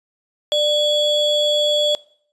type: ring-modulated tone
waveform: triangle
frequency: 1983 Hz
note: B6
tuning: 7 cents sharp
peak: -10 dBFS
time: 0.52-1.95 s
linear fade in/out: 0 ms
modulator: 1390 Hz
effects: noise-tail reverb RT60 0.6 s tail -22 dB re dry + resampled to 24000 Hz